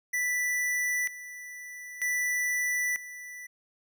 square tone with tremolo, 1975.5 Hz, B6, in tune, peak -27 dBFS, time 0.13-3.47 s, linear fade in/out 10 ms, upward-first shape square, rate 0.53 Hz, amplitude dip 80%, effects none

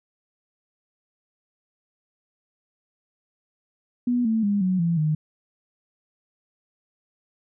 sine tone with pitch steps, 244.2 / 222.6 / 203 / 185.07 / 168.73 / 153.84 Hz, B3 / A3 / G#3 / F#3 / E3 / D#3, -19 / +20 / -39 / +1 / +41 / -19 cents, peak -19 dBFS, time 4.07-5.15 s, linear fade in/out 5 ms, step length 180 ms, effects none

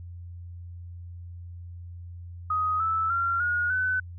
sine tone with pitch steps, 1254 / 1313.3 / 1375.4 / 1440.5 / 1508.6 Hz, D#6 / E6 / F6 / F#6 / F#6, +13 / -7 / -27 / -47 / +33 cents, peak -23 dBFS, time 2.5-4 s, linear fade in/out 5 ms, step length 300 ms, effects added 87 Hz sine -38 dBFS peak until 4.18 s

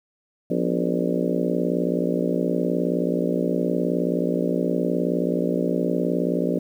harmonic tone with a mistuned harmonic, 59.1 Hz, A#1, 24 cents sharp, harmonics 3 / 4 / 5 / 6 / 7 / 8 / 9 / 10, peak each -26 / -27 / -28 / -29 / -29 / -30 / -31 / -31 dBFS, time 0.5-6.59 s, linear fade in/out 5 ms, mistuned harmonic 4, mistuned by +100 cents, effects 9-bit

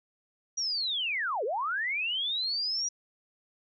sine linear two-way sweep, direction down then up, 5810 to 389.1 to 5810 Hz, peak -28 dBFS, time 0.57-2.89 s, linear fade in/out 10 ms, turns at 1.44 s, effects none

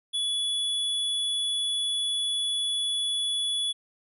square tone, 3412 Hz, G#7, 46 cents sharp, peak -26 dBFS, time 0.13-3.73 s, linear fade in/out 20 ms, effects resampled to 32000 Hz

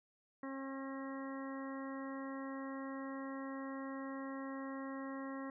harmonic tone, 270.1 Hz, C#4, 45 cents flat, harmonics 1 / 2 / 3 / 4 / 5 / 6 / 7, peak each -43 / -49 / -56 / -50 / -57 / -59 / -54 dBFS, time 0.43-5.5 s, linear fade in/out 2 ms, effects none

